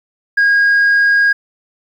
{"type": "tone", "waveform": "sine", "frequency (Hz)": 1634, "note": "G#6", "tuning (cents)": -29, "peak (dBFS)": -6, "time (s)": [0.37, 1.33], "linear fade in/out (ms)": 10, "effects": ["tanh soft clip ceiling -7 dBFS", "8-bit"]}